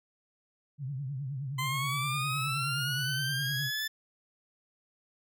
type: tone with vibrato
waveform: sine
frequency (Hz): 136.3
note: C#3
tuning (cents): -29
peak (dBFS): -33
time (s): 0.78-3.71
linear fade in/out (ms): 50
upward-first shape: triangle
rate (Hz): 9.6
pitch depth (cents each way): 160
type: linear sweep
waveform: 20% pulse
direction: up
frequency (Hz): 1026 to 1760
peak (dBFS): -26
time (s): 1.58-3.88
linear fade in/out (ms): 10
effects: none